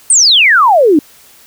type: exponential sweep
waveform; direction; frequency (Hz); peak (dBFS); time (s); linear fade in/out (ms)
sine; down; 9040 to 278.4; -4; 0.1-0.99; 2
effects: white hiss -42 dBFS RMS until 1.46 s